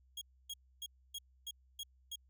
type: tone bursts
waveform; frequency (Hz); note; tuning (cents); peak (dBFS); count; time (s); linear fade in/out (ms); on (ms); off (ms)
sawtooth; 3291; G#7; -16; -38; 7; 0.17-2.158; 5; 44; 280
effects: added 64 Hz sine -65 dBFS peak until 2.29 s